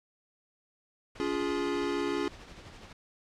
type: noise with tremolo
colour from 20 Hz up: pink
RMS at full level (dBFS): -47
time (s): 1.15-2.93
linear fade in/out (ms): 5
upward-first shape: sine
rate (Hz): 12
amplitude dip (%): 40
type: chord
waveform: square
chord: Db major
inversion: none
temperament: equal with one note detuned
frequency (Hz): 284 / 349.2 / 415.3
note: Db4 / F4 / Ab4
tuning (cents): +42 / 0 / 0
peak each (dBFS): -34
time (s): 1.2-2.28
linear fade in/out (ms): 0
effects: low-pass 5000 Hz 12 dB/octave